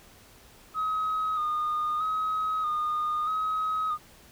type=tone with vibrato; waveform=sine; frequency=1247 Hz; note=D#6; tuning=3 cents sharp; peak=-24 dBFS; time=0.74-3.98 s; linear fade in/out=50 ms; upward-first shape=square; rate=0.79 Hz; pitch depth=32 cents each way; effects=tanh soft clip ceiling -23 dBFS + pink hiss -54 dBFS RMS until 4.31 s